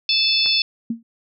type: harmonic tone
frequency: 875 Hz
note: A5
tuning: 10 cents flat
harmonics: 3 / 4 / 5 / 6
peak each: -23 / -21 / -21 / -20 dBFS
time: 0.09-0.62 s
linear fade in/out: 2 ms
type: clicks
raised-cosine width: 0.5 ms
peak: -20 / -27 dBFS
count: 2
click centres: 0.46 / 0.472 s
type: tone with exponential decay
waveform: sine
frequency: 230 Hz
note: A#3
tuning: 23 cents flat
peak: -17 dBFS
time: 0.9-1.03 s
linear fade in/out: 5 ms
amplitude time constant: 28 ms
effects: none